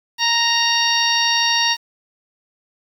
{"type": "harmonic tone with a mistuned harmonic", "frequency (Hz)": 932.3, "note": "A#5", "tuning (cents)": 0, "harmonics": [1, 2, 3, 4, 5, 6], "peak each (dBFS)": [-22, -22, -22, -22, -22, -22], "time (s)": [0.18, 1.77], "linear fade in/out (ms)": 50, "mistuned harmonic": 5, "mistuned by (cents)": -43, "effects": ["7-bit"]}